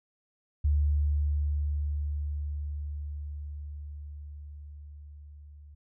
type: tone with level ramp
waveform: sine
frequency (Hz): 73.42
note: D2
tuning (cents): 0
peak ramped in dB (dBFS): -21 to -47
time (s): 0.64-5.75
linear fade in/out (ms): 10
effects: none

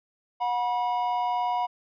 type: tone pair together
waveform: triangle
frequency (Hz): 727 / 970.4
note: F#5 / B5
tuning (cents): -31 / -31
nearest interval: perfect fourth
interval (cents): 500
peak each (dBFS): -25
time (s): 0.4-1.67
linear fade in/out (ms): 20
effects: resampled to 11025 Hz

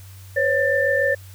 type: tone cluster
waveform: sine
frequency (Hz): 507 / 554 / 1781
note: B4 / C#5 / A6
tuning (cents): +45 / -1 / +21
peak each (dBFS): -24 / -20 / -20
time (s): 0.36-1.15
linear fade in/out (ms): 10
effects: added 95 Hz sine -39 dBFS peak until 1.34 s + white hiss -49 dBFS RMS until 1.34 s

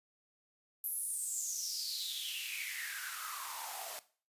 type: noise with high-pass filter sweep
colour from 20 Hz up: white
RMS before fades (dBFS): -40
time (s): 0.84-3.99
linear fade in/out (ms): 0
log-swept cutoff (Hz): 12000 to 620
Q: 7.4
effects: noise-tail reverb RT60 0.4 s tail -17 dB re dry + resampled to 32000 Hz

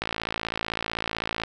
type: click train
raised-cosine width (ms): 0.3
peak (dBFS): -11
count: 80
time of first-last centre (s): 0.02-1.436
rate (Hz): 55.8
effects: none

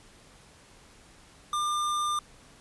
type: tone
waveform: square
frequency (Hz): 1199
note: D6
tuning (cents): +36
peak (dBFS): -27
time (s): 1.53-2.19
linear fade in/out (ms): 2
effects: pink hiss -55 dBFS RMS until 2.6 s + resampled to 24000 Hz

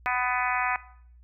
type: harmonic tone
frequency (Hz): 249.3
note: B3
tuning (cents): +16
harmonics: 3 / 4 / 5 / 6 / 7 / 8 / 9 / 10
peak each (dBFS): -30 / -31 / -32 / -33 / -33 / -34 / -35 / -35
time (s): 0.06-0.76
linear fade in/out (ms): 0
effects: noise-tail reverb RT60 0.6 s tail -18 dB re dry + added 60 Hz sine -50 dBFS peak until 1.23 s

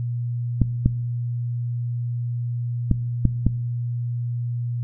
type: clicks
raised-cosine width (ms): 5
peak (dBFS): -4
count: 5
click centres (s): 0.617 / 0.86 / 2.913 / 3.253 / 3.466
effects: noise-tail reverb RT60 0.9 s tail -20 dB re dry + added 120 Hz sine -23 dBFS peak until 4.83 s

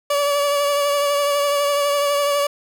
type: tone with vibrato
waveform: 30% pulse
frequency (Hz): 573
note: D5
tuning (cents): -43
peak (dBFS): -14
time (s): 0.1-2.47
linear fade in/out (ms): 5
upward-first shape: triangle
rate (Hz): 12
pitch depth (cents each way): 29
effects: none

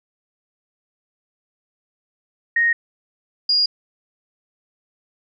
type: tone pair in turn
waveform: sine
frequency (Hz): 1864 / 4849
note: A#6 / D#8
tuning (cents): -1 / -45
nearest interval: octave + perfect fourth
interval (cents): 1656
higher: second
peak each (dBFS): -14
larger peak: neither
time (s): 2.56-2.73 / 3.49-3.66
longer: neither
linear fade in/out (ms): 5
effects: none

